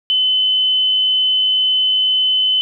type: tone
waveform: sine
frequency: 3034 Hz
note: F#7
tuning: 43 cents sharp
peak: -12 dBFS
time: 0.1-2.61 s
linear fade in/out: 0 ms
effects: none